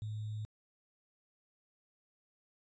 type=tone with sample-and-hold; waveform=sine; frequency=107.2 Hz; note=A2; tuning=45 cents flat; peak=-37 dBFS; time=0.02-0.45 s; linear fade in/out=0 ms; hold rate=3675 Hz; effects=resampled to 16000 Hz